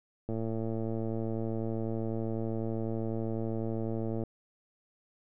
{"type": "click train", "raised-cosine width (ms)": 2, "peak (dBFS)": -22, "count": 443, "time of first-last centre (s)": [0.29, 4.236], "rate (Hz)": 112, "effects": []}